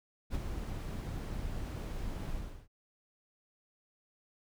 brown noise with ADSR envelope, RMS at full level -32 dBFS, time 0.3-2.68 s, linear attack 47 ms, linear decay 22 ms, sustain -6 dB, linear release 390 ms, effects none

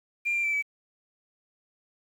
sine tone with pitch steps, 2390 / 2375 / 2329 / 2291 Hz, D7 / D7 / D7 / D7, +30 / +19 / -15 / -44 cents, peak -23 dBFS, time 0.25-0.626 s, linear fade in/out 20 ms, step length 94 ms, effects tanh soft clip ceiling -21 dBFS + 9-bit

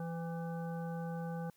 harmonic tone with a mistuned harmonic, 168 Hz, E3, 33 cents sharp, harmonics 1 / 3 / 5 / 7 / 9, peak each -38 / -45 / -47 / -56 / -54 dBFS, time 0-1.5 s, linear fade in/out 2 ms, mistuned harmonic 5, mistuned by -54 cents, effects white hiss -71 dBFS RMS until 1.56 s

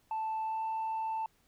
sine tone with pitch glide, 880 to 886.6 Hz, A5 to A5, 0 to +13 cents, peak -30 dBFS, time 0.11-1.26 s, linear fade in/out 2 ms, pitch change +13 cents, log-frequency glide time 0.44-0.62 s, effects tanh soft clip ceiling -30 dBFS + pink hiss -70 dBFS RMS until 1.47 s

